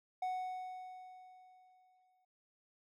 triangle tone with exponential decay, 740 Hz, F#5, in tune, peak -32 dBFS, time 0.22-2.25 s, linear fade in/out 5 ms, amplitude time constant 440 ms, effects none

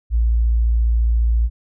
sine tone, 57.3 Hz, A#1, 29 cents flat, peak -13 dBFS, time 0.1-1.5 s, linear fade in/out 50 ms, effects none

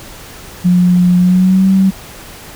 sine tone with pitch glide, 178.7 to 191.53 Hz, F3 to G3, +40 to -40 cents, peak -6 dBFS, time 0.64-1.91 s, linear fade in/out 20 ms, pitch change +120 cents, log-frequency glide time 1.18-1.67 s, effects pink hiss -33 dBFS RMS until 2.55 s

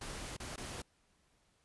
pink noise with dropouts, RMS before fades -44 dBFS, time 0.01-0.82 s, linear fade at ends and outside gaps 5 ms, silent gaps 0.368-0.4 / 0.561-0.577 s, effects pink hiss -73 dBFS RMS until 1.64 s + resampled to 24000 Hz

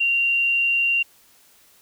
sine tone, 2766 Hz, F7, 17 cents flat, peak -17 dBFS, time 0-1.03 s, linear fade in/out 10 ms, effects white hiss -55 dBFS RMS until 1.81 s

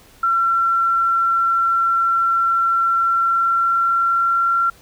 sine tone with pitch glide, 1357 to 1368 Hz, E6 to F6, +50 to -36 cents, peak -14 dBFS, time 0.23-4.7 s, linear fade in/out 5 ms, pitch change +14 cents, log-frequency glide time 2.96-4.49 s, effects pink hiss -49 dBFS RMS until 4.81 s

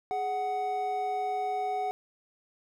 triangle tone pair together, 417 / 743.5 Hz, G#4 / F#5, +7 / +8 cents, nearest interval minor seventh, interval 1001 cents, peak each -34 / -27 dBFS, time 0.11-1.91 s, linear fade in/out 0 ms, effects none

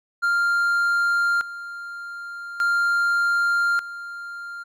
triangle tone with tremolo, 1396 Hz, F6, 1 cent flat, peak -16 dBFS, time 0.22-4.64 s, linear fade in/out 20 ms, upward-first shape square, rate 0.42 Hz, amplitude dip 80%, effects none

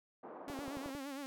white band-pass noise, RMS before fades -50 dBFS, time 0.23-0.91 s, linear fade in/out 5 ms, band 230 to 990 Hz, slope 24 dB/octave
sawtooth tone with vibrato, 277.2 Hz, C#4, in tune, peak -38 dBFS, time 0.48-1.26 s, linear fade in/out 0 ms, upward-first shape sine, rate 8.7 Hz, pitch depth 82 cents each way
click train, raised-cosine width 2 ms, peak -33 dBFS, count 6, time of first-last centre 0.5-0.95 s, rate 11.1 Hz
effects none

